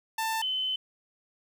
sawtooth / sine tone pair in turn, 890 / 3046 Hz, A5 / F#7, +20 / +50 cents, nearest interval octave + major sixth, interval 2130 cents, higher second, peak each -24 / -27 dBFS, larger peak first, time 0.18-0.42 / 0.42-0.76 s, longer second, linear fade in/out 5 ms, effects 10-bit

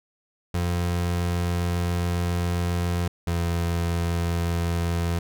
30% pulse tone pair in turn, 87.31 / 85.17 Hz, F2 / F2, 0 / -43 cents, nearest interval unison, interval 43 cents, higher first, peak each -20 dBFS, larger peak neither, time 0.54-3.08 / 3.27-5.19 s, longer first, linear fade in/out 5 ms, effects none

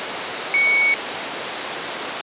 sine tone in noise, 2232 Hz, C#7, 11 cents sharp, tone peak -14 dBFS, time 0.54-0.94 s, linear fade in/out 0 ms, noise pink, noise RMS -25 dBFS, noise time 0-2.21 s, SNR +8 dB, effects high-pass 400 Hz 12 dB/octave + resampled to 8000 Hz

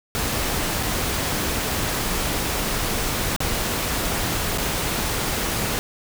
pink noise with dropouts, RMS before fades -24 dBFS, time 0.15-5.79 s, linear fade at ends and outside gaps 0 ms, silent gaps 0.827-0.831 / 3.363-3.404 / 4.576-4.583 s, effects none

